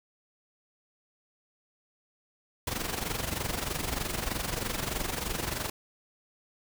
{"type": "noise with amplitude modulation", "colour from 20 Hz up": "pink", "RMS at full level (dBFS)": -30, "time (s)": [2.67, 5.7], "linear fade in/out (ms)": 5, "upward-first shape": "sine", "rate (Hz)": 23.2, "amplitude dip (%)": 70, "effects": []}